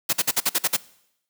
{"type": "noise bursts", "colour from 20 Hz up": "white", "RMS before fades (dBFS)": -20, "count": 8, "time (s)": [0.09, 0.768], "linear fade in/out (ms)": 10, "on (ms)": 41, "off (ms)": 50, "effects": ["noise-tail reverb RT60 0.8 s tail -21 dB re dry", "high-pass 150 Hz 12 dB/octave"]}